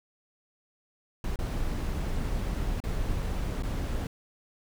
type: noise with dropouts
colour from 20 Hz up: brown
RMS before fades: -30 dBFS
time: 1.24-4.07 s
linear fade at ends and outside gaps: 2 ms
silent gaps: 1.359-1.389 / 2.803-2.838 / 3.624-3.633 s
effects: none